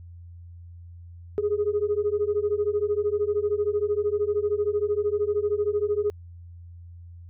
sine beating tone pair, 408.6 / 421.6 Hz, G#4 / G#4, -28 / +26 cents, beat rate 13 Hz, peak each -24 dBFS, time 1.38-6.1 s, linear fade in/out 0 ms, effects tanh soft clip ceiling -16 dBFS + added 86 Hz sine -41 dBFS peak until 7.29 s

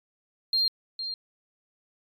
sine tone with echo, 4197 Hz, C8, 5 cents sharp, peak -20 dBFS, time 0.53-0.68 s, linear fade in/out 2 ms, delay 460 ms, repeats 1, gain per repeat -10 dB, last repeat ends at 1.14 s, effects tanh soft clip ceiling -16 dBFS + MP3 96 kbps

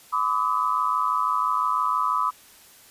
sine tone cluster, 1010 / 1163 / 1269 Hz, B5 / D6 / D#6, +39 / -17 / +34 cents, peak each -25 dBFS, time 0.12-2.31 s, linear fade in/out 20 ms, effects white hiss -51 dBFS RMS until 2.9 s + resampled to 32000 Hz

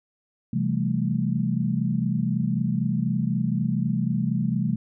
sine chord, A minor seventh, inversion first, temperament equal with one note detuned, 130.81 / 167.21 / 196 / 220 Hz, C3 / E3 / G3 / A3, 0 / +25 / 0 / 0 cents, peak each -27 dBFS, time 0.53-4.76 s, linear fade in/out 5 ms, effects none

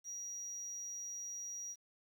sine tone, 5750 Hz, F8, 50 cents sharp, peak -40 dBFS, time 0.04-1.76 s, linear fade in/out 50 ms, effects tanh soft clip ceiling -40 dBFS + 11-bit

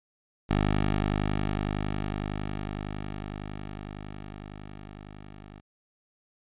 10% pulse tone with level ramp, 50.9 Hz, G#1, 34 cents flat, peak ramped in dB -14 to -37 dBFS, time 0.49-5.61 s, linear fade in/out 20 ms, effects resampled to 8000 Hz

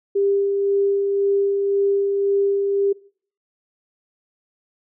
sine tone with tremolo, 398.2 Hz, G4, 27 cents sharp, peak -15 dBFS, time 0.15-2.93 s, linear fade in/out 10 ms, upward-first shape sine, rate 1.9 Hz, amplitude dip 30%, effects noise-tail reverb RT60 0.5 s tail -22 dB re dry

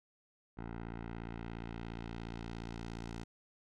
10% pulse tone with low-pass filter sweep, 57.1 Hz, A#1, 35 cents flat, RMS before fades -44 dBFS, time 0.57-3.24 s, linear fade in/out 10 ms, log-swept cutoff 1600 to 6900 Hz, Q 1, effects none

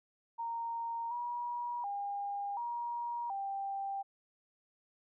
sine tone with pitch steps, 927 / 961 / 806 / 950 / 788 Hz, A#5 / B5 / G5 / A#5 / G5, -10 / -48 / +48 / +33 / +9 cents, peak -35 dBFS, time 0.38-4.03 s, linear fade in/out 20 ms, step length 730 ms, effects none

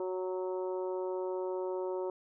harmonic tone, 185 Hz, F#3, in tune, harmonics 2 / 3 / 4 / 5 / 6 / 7, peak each -34 / -39 / -51 / -43 / -55 / -55 dBFS, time 0-2.1 s, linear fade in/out 2 ms, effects none

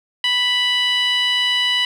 15% pulse tone with band-pass filter, 987.8 Hz, B5, in tune, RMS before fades -18 dBFS, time 0.24-1.85 s, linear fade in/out 2 ms, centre 2900 Hz, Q 2.3, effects none

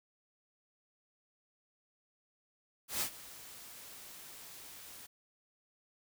white noise with ADSR envelope, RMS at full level -33 dBFS, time 2.88-5.07 s, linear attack 130 ms, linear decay 87 ms, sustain -18 dB, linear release 14 ms, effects none

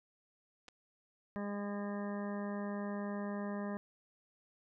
clicks, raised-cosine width 0.2 ms, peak -35 dBFS, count 2, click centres 0.682 / 0.686 s
harmonic tone, 203.5 Hz, G#3, 35 cents flat, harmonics 1 / 2 / 3 / 4 / 5 / 6 / 8 / 9, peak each -38 / -46 / -45 / -52 / -50 / -53 / -54 / -54 dBFS, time 1.36-3.77 s, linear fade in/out 0 ms
effects none

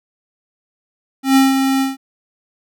square tone with ADSR envelope, 268.2 Hz, C4, 43 cents sharp, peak -8 dBFS, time 1.23-1.97 s, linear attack 130 ms, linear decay 170 ms, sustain -6 dB, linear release 160 ms, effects none

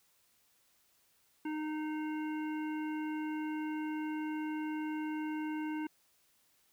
harmonic tone, 307.8 Hz, D#4, 19 cents flat, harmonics 1 / 3 / 5 / 7 / 9, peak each -35 / -45 / -49 / -52 / -54 dBFS, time 1.45-5.87 s, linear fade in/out 5 ms, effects white hiss -71 dBFS RMS until 6.72 s

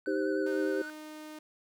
triangle tone with vibrato, 1497 Hz, F#6, 20 cents sharp, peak -38 dBFS, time 0.06-0.9 s, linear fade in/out 0 ms, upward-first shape triangle, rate 9.9 Hz, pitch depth 39 cents each way
sine chord, C minor, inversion first, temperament equal, 311.1 / 392 / 523.3 Hz, Eb4 / G4 / C5, 0 / 0 / 0 cents, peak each -32 / -31 / -34 dBFS, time 0.07-0.82 s, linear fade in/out 5 ms
sawtooth tone, 307.1 Hz, D#4, 23 cents flat, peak -39 dBFS, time 0.46-1.39 s, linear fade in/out 5 ms
effects none

